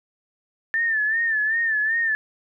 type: tone with vibrato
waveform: sine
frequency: 1778 Hz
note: A6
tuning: 18 cents sharp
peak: -19 dBFS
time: 0.74-2.15 s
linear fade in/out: 0 ms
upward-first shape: sine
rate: 2.6 Hz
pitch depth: 77 cents each way
effects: none